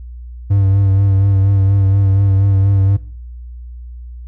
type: tone with vibrato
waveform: triangle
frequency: 98 Hz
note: G2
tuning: in tune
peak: -7 dBFS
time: 0.5-2.97 s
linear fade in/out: 10 ms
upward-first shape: sine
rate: 4.2 Hz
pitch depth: 30 cents each way
effects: noise-tail reverb RT60 0.4 s tail -17 dB re dry + added 60 Hz sine -28 dBFS peak until 4.27 s